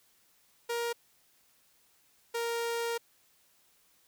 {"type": "tone pair in turn", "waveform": "sawtooth", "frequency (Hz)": [470.6, 466.5], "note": ["A#4", "A#4"], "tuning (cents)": [16, 1], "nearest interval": "unison", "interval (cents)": 15, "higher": "first", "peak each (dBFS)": -27, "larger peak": "neither", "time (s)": [[0.69, 0.93], [2.34, 2.98]], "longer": "second", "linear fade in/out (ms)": 10, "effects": ["white hiss -67 dBFS RMS until 4.07 s"]}